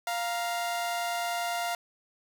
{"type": "tone pair together", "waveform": "sawtooth", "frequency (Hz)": [697.5, 940], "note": ["F5", "A#5"], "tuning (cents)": [-2, 14], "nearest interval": "perfect fourth", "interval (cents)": 516, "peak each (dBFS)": [-26, -33], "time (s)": [0.07, 1.75], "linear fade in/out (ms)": 2, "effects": ["10-bit"]}